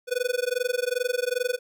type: tone with amplitude modulation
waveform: square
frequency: 495.6 Hz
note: B4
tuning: 6 cents sharp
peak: -21 dBFS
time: 0.07-1.59 s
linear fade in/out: 50 ms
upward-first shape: sine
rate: 22.5 Hz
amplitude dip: 100%
effects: none